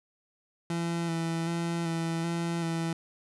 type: tone with vibrato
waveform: 30% pulse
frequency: 167.1 Hz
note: E3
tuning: 24 cents sharp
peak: -26 dBFS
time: 0.7-2.93 s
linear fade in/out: 2 ms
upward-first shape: square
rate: 1.3 Hz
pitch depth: 19 cents each way
effects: resampled to 24000 Hz + 11-bit